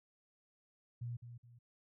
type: tone with echo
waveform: sine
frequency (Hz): 119.5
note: A#2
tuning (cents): +43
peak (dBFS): -39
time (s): 1.01-1.17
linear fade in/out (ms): 10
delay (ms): 210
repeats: 2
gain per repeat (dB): -9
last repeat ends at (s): 1.59
effects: none